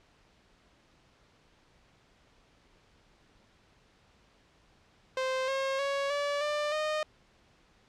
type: tone with pitch steps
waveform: sawtooth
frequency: 521 / 538.4 / 556.5 / 575.1 / 594.3 / 614.2 Hz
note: C5 / C5 / C#5 / D5 / D5 / D#5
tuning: -7 / +49 / +7 / -36 / +20 / -23 cents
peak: -25 dBFS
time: 5.17-7.03 s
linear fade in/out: 2 ms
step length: 310 ms
effects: pink hiss -64 dBFS RMS until 7.88 s + low-pass 5000 Hz 12 dB/octave